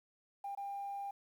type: tone with dropouts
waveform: sine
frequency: 799 Hz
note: G5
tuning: 33 cents sharp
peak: -38 dBFS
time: 0.44-1.11 s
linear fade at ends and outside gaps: 5 ms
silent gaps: 0.551-0.573 s
effects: tanh soft clip ceiling -34 dBFS + 11-bit